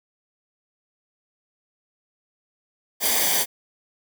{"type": "noise with comb filter", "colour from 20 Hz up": "white", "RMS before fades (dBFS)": -21, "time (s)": [3, 3.46], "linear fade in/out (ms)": 50, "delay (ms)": 0.74, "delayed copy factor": -0.75, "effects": []}